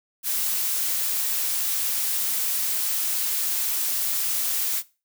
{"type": "noise", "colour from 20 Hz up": "blue", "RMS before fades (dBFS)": -25, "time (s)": [0.23, 4.83], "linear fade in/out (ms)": 50, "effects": ["noise-tail reverb RT60 0.3 s tail -19 dB re dry"]}